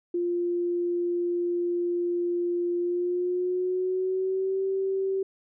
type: tone with pitch glide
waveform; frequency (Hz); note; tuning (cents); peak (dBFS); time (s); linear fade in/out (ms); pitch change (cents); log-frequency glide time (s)
sine; 349.2 to 385.2; F4 to G4; 0 to -30; -24; 0.14-5.23; 5; +170; 2.78-4.63
effects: none